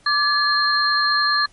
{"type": "tone cluster", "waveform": "sine", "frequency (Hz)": [1172, 1706, 4191], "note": ["D6", "G#6", "C8"], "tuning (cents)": [-4, 46, 2], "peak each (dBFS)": -20, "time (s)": [0.06, 1.46], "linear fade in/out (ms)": 5, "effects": ["pink hiss -54 dBFS RMS until 1.52 s", "MP3 48 kbps"]}